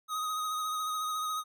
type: tone with vibrato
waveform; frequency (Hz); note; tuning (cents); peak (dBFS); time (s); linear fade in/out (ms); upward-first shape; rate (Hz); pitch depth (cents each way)
square; 1254; D#6; +13; -32; 0.08-1.44; 50; sine; 14; 25
effects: none